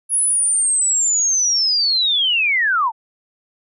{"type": "linear sweep", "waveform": "sine", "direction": "down", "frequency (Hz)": [10550, 838], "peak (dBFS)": -14, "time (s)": [0.09, 2.92], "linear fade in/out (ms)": 50, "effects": []}